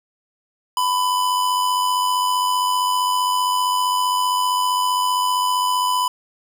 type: tone with amplitude modulation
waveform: square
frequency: 1000 Hz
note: B5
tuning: 21 cents sharp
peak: -16 dBFS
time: 0.77-6.08 s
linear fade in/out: 2 ms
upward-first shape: sine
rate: 95.3 Hz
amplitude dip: 40%
effects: 8-bit